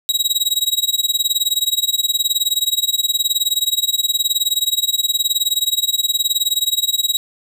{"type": "tone with tremolo", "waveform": "sawtooth", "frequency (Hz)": 3834, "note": "A#7", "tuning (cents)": 48, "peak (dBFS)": -9, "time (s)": [0.09, 7.17], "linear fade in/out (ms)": 0, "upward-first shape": "sine", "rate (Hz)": 19, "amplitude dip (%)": 95, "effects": []}